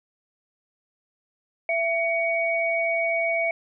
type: tone pair together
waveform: sine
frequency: 668.6 / 2246 Hz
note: E5 / C#7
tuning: +24 / +22 cents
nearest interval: octave + major sixth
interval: 2098 cents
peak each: -24 dBFS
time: 1.69-3.51 s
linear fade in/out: 2 ms
effects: none